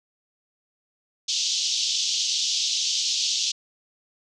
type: band-pass noise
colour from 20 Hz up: white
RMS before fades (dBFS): -25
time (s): 1.28-3.52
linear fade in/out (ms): 10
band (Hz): 3000 to 6400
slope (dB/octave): 48
effects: none